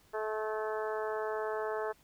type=harmonic tone with a mistuned harmonic; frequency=216.3 Hz; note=A3; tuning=29 cents flat; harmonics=2 / 3 / 4 / 5 / 6 / 7 / 8; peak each=-35 / -39 / -41 / -43 / -45 / -46 / -47 dBFS; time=0.13-1.93 s; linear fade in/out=20 ms; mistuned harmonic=7; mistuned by=+18 cents; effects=pink hiss -65 dBFS RMS until 2.03 s